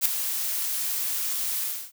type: noise with ADSR envelope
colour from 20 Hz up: blue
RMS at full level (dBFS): -19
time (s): 0.01-1.92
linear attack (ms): 45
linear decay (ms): 4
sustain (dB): -9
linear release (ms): 290
effects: none